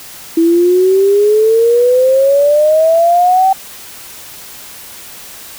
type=exponential sweep; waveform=sine; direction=up; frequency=327 to 775 Hz; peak=-6 dBFS; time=0.37-3.53 s; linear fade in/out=5 ms; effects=white hiss -32 dBFS RMS until 5.58 s